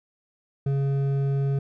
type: tone with hard clipping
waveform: triangle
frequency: 138.3 Hz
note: C#3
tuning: 4 cents flat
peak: -23 dBFS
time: 0.66-1.59 s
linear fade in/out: 5 ms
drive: 11 dB
effects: none